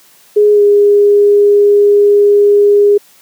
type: tone with pitch glide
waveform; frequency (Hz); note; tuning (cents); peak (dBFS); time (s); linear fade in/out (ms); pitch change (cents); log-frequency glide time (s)
sine; 417.1 to 409.2; G#4 to G#4; +7 to -26; -4; 0.36-2.98; 10; -33; 0.53-0.62
effects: white hiss -45 dBFS RMS until 3.21 s + high-pass 150 Hz 12 dB/octave